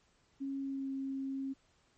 sine tone with pitch glide, 273.5 to 269.7 Hz, C#4 to C#4, -23 to -47 cents, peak -35 dBFS, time 0.4-1.54 s, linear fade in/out 20 ms, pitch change -24 cents, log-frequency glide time 0.59-0.92 s, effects pink hiss -71 dBFS RMS until 1.97 s + MP3 32 kbps

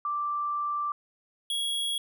sine / square tone pair in turn, 1174.7 / 3323 Hz, D6 / G#7, 0 / 0 cents, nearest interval octave + tritone, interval 1800 cents, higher second, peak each -27 / -28 dBFS, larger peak first, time 0.05-0.92 / 1.5-1.98 s, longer first, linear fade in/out 2 ms, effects none

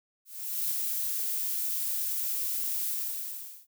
violet noise with ADSR envelope, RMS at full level -29 dBFS, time 0.25-3.67 s, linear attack 460 ms, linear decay 10 ms, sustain -2 dB, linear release 800 ms, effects none

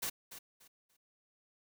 white noise with echo, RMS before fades -37 dBFS, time 0.02-0.1 s, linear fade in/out 10 ms, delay 290 ms, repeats 3, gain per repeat -12 dB, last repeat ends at 0.97 s, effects none

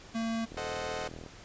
square tone, 226.9 Hz, A#3, 47 cents flat, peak -31 dBFS, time 0.14-0.46 s, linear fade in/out 20 ms
click train, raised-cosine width 2 ms, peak -31 dBFS, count 31, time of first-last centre 0.52-1.263 s, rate 40.4 Hz
sawtooth chord, A diminished seventh, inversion none, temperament equal, 440 / 523.3 / 622.3 / 740 Hz, A4 / C5 / Eb5 / Gb5, 0 / 0 / 0 / 0 cents, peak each -36 dBFS, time 0.57-1.08 s, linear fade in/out 5 ms
effects pink hiss -51 dBFS RMS until 1.44 s + resampled to 16000 Hz

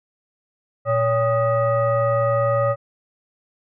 sine tone with frequency modulation, 564 Hz, C#5, 30 cents sharp, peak -16 dBFS, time 0.85-2.76 s, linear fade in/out 50 ms, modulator 681 Hz, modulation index 0.97, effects none

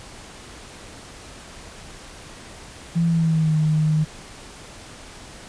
sine tone with pitch glide, 167.9 to 154.86 Hz, E3 to D#3, +32 to -8 cents, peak -16 dBFS, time 2.95-4.05 s, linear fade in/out 20 ms, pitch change -140 cents, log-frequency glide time 3.07-3.56 s, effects pink hiss -41 dBFS RMS until 5.48 s + resampled to 22050 Hz

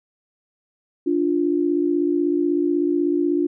sine tone pair together, 293 / 349.2 Hz, D4 / F4, -4 / 0 cents, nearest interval minor third, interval 304 cents, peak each -20 dBFS, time 1.06-3.47 s, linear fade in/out 10 ms, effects none

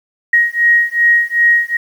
sine beating tone pair, 1883 / 1885.6 Hz, A#6 / A#6, +17 / +19 cents, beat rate 2.6 Hz, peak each -12 dBFS, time 0.33-1.77 s, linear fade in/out 5 ms, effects 7-bit

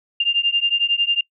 sine beating tone pair, 2794 / 2805 Hz, F7 / F7, 0 / +7 cents, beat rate 11 Hz, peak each -19 dBFS, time 0.2-1.21 s, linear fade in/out 5 ms, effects noise-tail reverb RT60 0.1 s tail -25 dB re dry

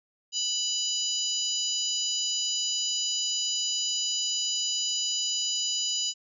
harmonic tone with a mistuned harmonic, 987 Hz, B5, 1 cent flat, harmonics 3 / 4 / 5 / 6 / 7, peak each -31 / -37 / -32 / -37 / -31 dBFS, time 0.32-6.14 s, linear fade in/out 50 ms, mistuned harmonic 6, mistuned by +27 cents, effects none

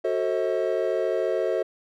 triangle chord, F# diminished seventh, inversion none, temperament just, 370 / 444 / 532.8 / 639.4 Hz, F#4 / A4 / C5 / Eb5, 0 / +16 / +31 / +47 cents, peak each -26 dBFS, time 0.04-1.63 s, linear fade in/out 10 ms, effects none

